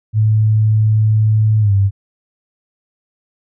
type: tone with pitch glide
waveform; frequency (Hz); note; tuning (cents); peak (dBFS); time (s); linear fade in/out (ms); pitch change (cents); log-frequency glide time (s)
sine; 108.4 to 98.83; A2 to G2; -25 to +15; -9; 0.13-1.91; 50; -160; 1.6-1.73
effects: none